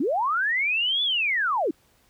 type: linear two-way sweep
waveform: sine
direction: up then down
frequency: 233.1 to 3493 to 264.4 Hz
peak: -21 dBFS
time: 0-1.71 s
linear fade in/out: 5 ms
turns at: 1.03 s
effects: pink hiss -62 dBFS RMS until 2.09 s